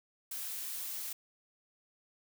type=noise; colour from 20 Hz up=blue; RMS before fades=-40 dBFS; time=0.31-1.13 s; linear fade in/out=5 ms; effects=none